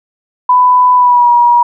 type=tone with pitch glide; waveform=sine; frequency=997 to 958.6 Hz; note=B5 to A#5; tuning=+16 to +48 cents; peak=-4 dBFS; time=0.49-1.63 s; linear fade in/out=5 ms; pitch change=-68 cents; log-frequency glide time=0.95-1.3 s; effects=none